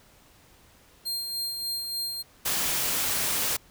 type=tone with tremolo; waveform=sawtooth; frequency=4200 Hz; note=C8; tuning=6 cents sharp; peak=-25 dBFS; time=1.05-2.23 s; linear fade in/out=20 ms; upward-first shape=sine; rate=3.4 Hz; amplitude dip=40%
type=noise; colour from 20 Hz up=white; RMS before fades=-27 dBFS; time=2.45-3.57 s; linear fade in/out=10 ms
effects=pink hiss -57 dBFS RMS until 3.7 s